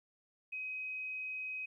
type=tone; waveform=sine; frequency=2526 Hz; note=D#7; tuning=26 cents sharp; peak=-38 dBFS; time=0.52-1.66 s; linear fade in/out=10 ms; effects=13-bit